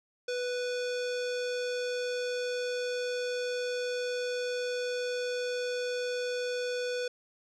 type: tone with low-pass filter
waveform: square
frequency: 493.9 Hz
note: B4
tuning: in tune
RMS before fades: -33 dBFS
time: 0.28-7.08 s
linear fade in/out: 5 ms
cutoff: 5500 Hz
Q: 1.7
effects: none